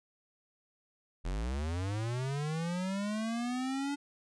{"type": "linear sweep", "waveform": "square", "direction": "up", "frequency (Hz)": [40.37, 287.8], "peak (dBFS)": -33, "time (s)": [1.24, 3.96], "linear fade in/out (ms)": 20, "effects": ["resampled to 22050 Hz"]}